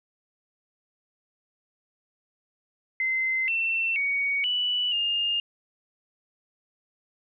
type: tone with pitch steps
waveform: sine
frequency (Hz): 2066 / 2691 / 2241 / 2961 / 2823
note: C7 / E7 / C#7 / F#7 / F7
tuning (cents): -22 / +35 / +18 / +1 / +18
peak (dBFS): -23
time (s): 3-5.4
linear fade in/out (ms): 2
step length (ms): 480
effects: none